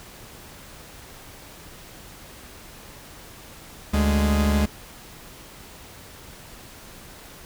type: tone pair together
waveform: 45% pulse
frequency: 73.43 / 207.7 Hz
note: D2 / G#3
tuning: 0 / 0 cents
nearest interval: octave + tritone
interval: 1800 cents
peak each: -20 / -22 dBFS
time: 3.93-4.66 s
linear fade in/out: 10 ms
effects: pink hiss -44 dBFS RMS until 7.45 s

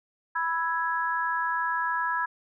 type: chord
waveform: sine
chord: E major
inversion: second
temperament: equal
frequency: 987.8 / 1318.5 / 1661.2 Hz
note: B5 / E6 / G#6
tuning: 0 / 0 / 0 cents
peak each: -28 / -32 / -29 dBFS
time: 0.35-2.26 s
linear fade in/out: 10 ms
effects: none

